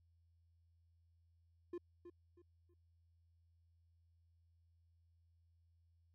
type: tone with echo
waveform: triangle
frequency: 349.2 Hz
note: F4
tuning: in tune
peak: -40 dBFS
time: 1.73-1.78 s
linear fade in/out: 5 ms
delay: 320 ms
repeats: 3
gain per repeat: -10 dB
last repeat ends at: 2.74 s
effects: added 84 Hz sine -70 dBFS peak until 6.14 s